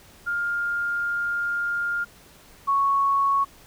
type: tone pair in turn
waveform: sine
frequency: 1407 / 1108.1 Hz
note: F6 / C#6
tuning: +12 / -1 cents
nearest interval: major third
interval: 413 cents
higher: first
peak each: -23 / -18 dBFS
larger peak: second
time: 0.26-2.05 / 2.67-3.45 s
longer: first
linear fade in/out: 20 ms
effects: pink hiss -51 dBFS RMS until 3.66 s